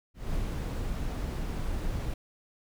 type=noise with ADSR envelope; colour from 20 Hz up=brown; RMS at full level=-30 dBFS; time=0.14-2.14 s; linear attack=220 ms; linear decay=6 ms; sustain=-2 dB; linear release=5 ms; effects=none